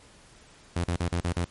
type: tone bursts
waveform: sawtooth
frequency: 86.7 Hz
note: F2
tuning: 12 cents flat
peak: -21 dBFS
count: 6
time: 0.76-1.448 s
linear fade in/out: 5 ms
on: 83 ms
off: 38 ms
effects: pink hiss -54 dBFS RMS until 1.5 s + MP3 48 kbps

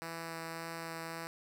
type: tone with vibrato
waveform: 5% pulse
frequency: 164.81 Hz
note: E3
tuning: in tune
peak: -29 dBFS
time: 0.02-1.27 s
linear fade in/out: 0 ms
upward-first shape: sine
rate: 1.8 Hz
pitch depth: 8 cents each way
effects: none

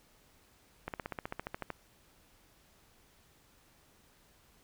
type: slowing click train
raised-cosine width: 0.5 ms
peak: -22 dBFS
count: 13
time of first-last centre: 0.88-1.703 s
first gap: 58 ms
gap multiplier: 1.03
effects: pink hiss -65 dBFS RMS until 4.63 s

